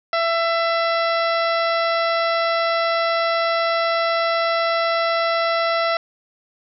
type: harmonic tone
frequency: 668 Hz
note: E5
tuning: 23 cents sharp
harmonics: 1 / 2 / 3 / 4 / 5 / 6 / 7 / 8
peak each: -20 / -22 / -26 / -33 / -35 / -32 / -36 / -34 dBFS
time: 0.13-5.97 s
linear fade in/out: 2 ms
effects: none